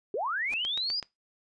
sine linear sweep, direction up, 361 to 5020 Hz, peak -28 dBFS, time 0.14-1 s, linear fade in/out 2 ms
pink noise with exponential growth, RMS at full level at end -39 dBFS, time 0.44-0.54 s, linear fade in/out 2 ms, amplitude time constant 20 ms
click train, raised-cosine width 0.2 ms, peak -21 dBFS, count 4, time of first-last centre 0.65-1.027 s, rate 7.95 Hz
effects noise-tail reverb RT60 0.2 s tail -21 dB re dry + resampled to 22050 Hz

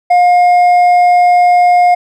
sine tone with hard clipping, 712 Hz, F5, 33 cents sharp, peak -6 dBFS, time 0.1-1.95 s, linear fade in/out 10 ms, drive 4 dB, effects none

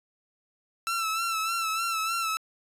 sawtooth tone with vibrato, 1331 Hz, E6, 16 cents sharp, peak -23 dBFS, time 0.87-2.37 s, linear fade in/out 0 ms, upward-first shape sine, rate 3.3 Hz, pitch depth 48 cents each way, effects resampled to 32000 Hz

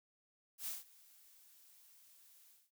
blue noise with ADSR envelope, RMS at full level -41 dBFS, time 0.58-2.71 s, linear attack 95 ms, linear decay 160 ms, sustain -23 dB, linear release 210 ms, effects none

